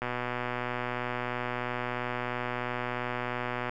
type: click train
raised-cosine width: 0.5 ms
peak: -17 dBFS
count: 453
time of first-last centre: 0.02-3.695 s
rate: 123 Hz
effects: none